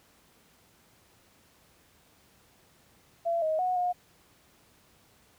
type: tone with pitch steps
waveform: sine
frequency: 677 / 629 / 733 / 717 Hz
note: E5 / D#5 / F#5 / F5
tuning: +46 / +19 / -16 / +45 cents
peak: -25 dBFS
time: 3.25-3.93 s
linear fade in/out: 20 ms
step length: 170 ms
effects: pink hiss -62 dBFS RMS until 5.38 s + high-pass 60 Hz 12 dB/octave